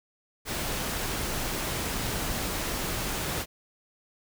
pink noise, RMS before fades -31 dBFS, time 0.45-3.46 s, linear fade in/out 50 ms, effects none

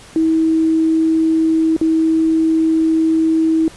sine tone with dropouts, 321.5 Hz, E4, 43 cents flat, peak -11 dBFS, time 0.16-3.68 s, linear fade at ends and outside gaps 1 ms, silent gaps 1.765-1.813 s, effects pink hiss -40 dBFS RMS until 3.76 s + resampled to 24000 Hz

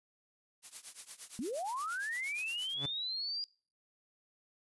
blue noise with tremolo, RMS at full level -42 dBFS, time 0.62-2.75 s, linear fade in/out 50 ms, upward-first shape triangle, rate 8.6 Hz, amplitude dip 95%
sine linear sweep, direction up, 201.4 to 4855 Hz, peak -35 dBFS, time 1.39-3.44 s, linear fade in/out 0 ms
sawtooth tone with exponential growth, 140.7 Hz, C#3, 26 cents sharp, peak -31 dBFS, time 2.72-2.86 s, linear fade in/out 5 ms, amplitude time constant 29 ms
effects noise-tail reverb RT60 0.4 s tail -25 dB re dry + resampled to 24000 Hz

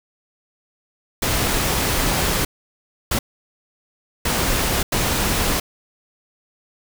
pink noise bursts at uneven times, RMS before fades -20 dBFS, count 4, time 1.22-2.45 / 3.11-3.19 / 4.25-4.83 / 4.92-5.6 s, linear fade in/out 5 ms, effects none

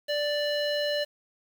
square tone with low-pass filter, 587.3 Hz, D5, in tune, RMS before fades -28 dBFS, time 0.08-1.05 s, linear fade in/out 20 ms, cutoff 3800 Hz, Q 3.8, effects 8-bit

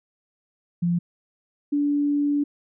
sine tone pair in turn, 173.1 / 289.2 Hz, F3 / D4, -15 / -27 cents, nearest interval major sixth, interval 888 cents, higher second, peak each -19 dBFS, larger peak neither, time 0.82-0.99 / 1.72-2.44 s, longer second, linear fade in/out 10 ms, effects none

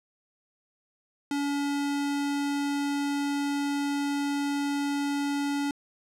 square tone, 284.5 Hz, C#4, 45 cents sharp, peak -27 dBFS, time 1.31-5.71 s, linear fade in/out 2 ms, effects low-pass 10000 Hz 12 dB/octave

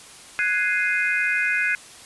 sine chord, Ab dominant seventh, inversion third, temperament equal, 1480 / 1661.2 / 2093 / 2489 Hz, Gb6 / Ab6 / C7 / Eb7, 0 / 0 / 0 / 0 cents, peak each -25 dBFS, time 0.39-1.75 s, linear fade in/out 0 ms, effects white hiss -44 dBFS RMS until 2.05 s + resampled to 24000 Hz

